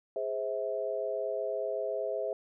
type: chord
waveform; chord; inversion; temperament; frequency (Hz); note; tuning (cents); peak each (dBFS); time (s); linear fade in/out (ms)
sine; Ab augmented; none; equal with one note detuned; 415.3 / 523.3 / 648.7; Ab4 / C5 / E5; 0 / 0 / -28; -36 / -35 / -34; 0.16-2.33; 2
effects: none